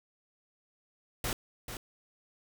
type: noise with echo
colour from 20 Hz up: pink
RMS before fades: -33 dBFS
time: 1.24-1.33 s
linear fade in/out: 2 ms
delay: 440 ms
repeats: 1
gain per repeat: -8 dB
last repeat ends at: 1.77 s
effects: none